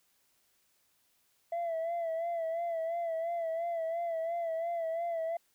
sine tone with vibrato, 668 Hz, E5, 23 cents sharp, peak -29 dBFS, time 1.52-5.37 s, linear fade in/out 5 ms, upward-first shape sine, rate 2.9 Hz, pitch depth 54 cents each way, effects tanh soft clip ceiling -30 dBFS + white hiss -72 dBFS RMS until 5.54 s

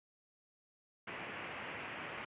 white low-pass noise, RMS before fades -45 dBFS, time 1.07-2.25 s, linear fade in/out 5 ms, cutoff 2800 Hz, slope 48 dB/octave, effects high-pass 100 Hz 12 dB/octave + resampled to 8000 Hz

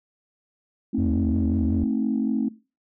sine chord, A diminished, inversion none, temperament just, 220 / 264 / 316.8 Hz, A3 / C4 / Eb4, 0 / +16 / +31 cents, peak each -24 / -24 / -29 dBFS, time 0.93-2.49 s, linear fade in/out 10 ms
triangle tone with vibrato, 82 Hz, E2, 9 cents flat, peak -21 dBFS, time 0.98-1.84 s, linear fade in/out 5 ms, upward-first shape triangle, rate 5.6 Hz, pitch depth 150 cents each way
effects noise-tail reverb RT60 0.3 s tail -18 dB re dry + tanh soft clip ceiling -13 dBFS

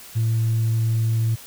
sine tone, 112.8 Hz, A2, 44 cents sharp, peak -16 dBFS, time 0.15-1.36 s, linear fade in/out 20 ms, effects tanh soft clip ceiling -15 dBFS + white hiss -42 dBFS RMS until 1.46 s

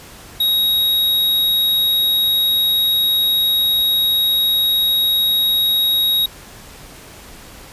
square tone, 3791 Hz, A#7, 28 cents sharp, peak -14 dBFS, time 0.4-6.26 s, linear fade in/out 5 ms, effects pink hiss -39 dBFS RMS until 7.72 s + resampled to 32000 Hz

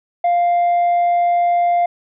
sine tone with tanh clipping, 698.5 Hz, F5, in tune, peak -13 dBFS, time 0.24-1.86 s, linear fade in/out 5 ms, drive 2 dB, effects none

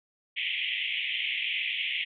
white band-pass noise, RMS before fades -31 dBFS, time 0.36-2.05 s, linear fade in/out 20 ms, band 2000 to 3300 Hz, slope 96 dB/octave, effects none

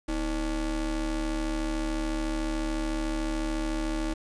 square ring-modulated tone, 141.1 Hz, C#3, 31 cents sharp, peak -25 dBFS, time 0.08-4.14 s, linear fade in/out 10 ms, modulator 178 Hz, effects resampled to 22050 Hz + 9-bit

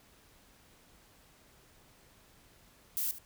violet noise with echo, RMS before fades -33 dBFS, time 2.97-3.11 s, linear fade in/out 0 ms, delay 74 ms, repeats 1, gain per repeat -14 dB, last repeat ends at 3.184 s, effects pink hiss -62 dBFS RMS until 3.25 s

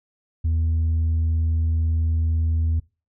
sine tone with tanh clipping, 81 Hz, E2, 30 cents flat, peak -19 dBFS, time 0.44-2.8 s, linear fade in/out 10 ms, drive 2 dB, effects noise-tail reverb RT60 0.3 s tail -23 dB re dry

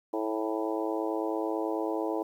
harmonic tone with a mistuned harmonic, 109.1 Hz, A2, 14 cents flat, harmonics 3 / 4 / 5 / 6 / 7 / 8 / 9, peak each -32 / -34 / -36 / -38 / -39 / -40 / -41 dBFS, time 0.13-2.23 s, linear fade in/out 5 ms, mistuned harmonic 7, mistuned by +31 cents, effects 10-bit

